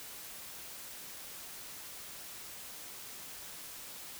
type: silence
effects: white hiss -47 dBFS RMS until 4.19 s